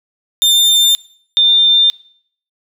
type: tone pair in turn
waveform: 40% pulse / sine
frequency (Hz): 3598 / 3598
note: A7 / A7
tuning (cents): +38 / +38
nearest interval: unison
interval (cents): 0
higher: neither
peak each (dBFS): -7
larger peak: neither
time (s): 0.42-0.95 / 1.37-1.9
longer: neither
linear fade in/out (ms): 0
effects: noise-tail reverb RT60 0.6 s tail -21 dB re dry